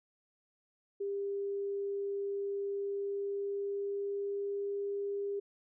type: tone with pitch glide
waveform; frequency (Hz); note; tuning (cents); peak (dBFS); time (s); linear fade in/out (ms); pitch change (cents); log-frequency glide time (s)
sine; 399.4 to 401.9; G4 to G4; +32 to +43; -33; 1-5.4; 10; +11; 2.66-4.75
effects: none